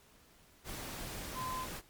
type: tone in noise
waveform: sine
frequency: 1027 Hz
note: C6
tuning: 33 cents flat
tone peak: -37 dBFS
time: 1.34-1.67 s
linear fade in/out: 50 ms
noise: pink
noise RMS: -43 dBFS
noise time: 0.64-1.82 s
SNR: +3 dB
effects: pink hiss -63 dBFS RMS until 1.89 s + MP3 96 kbps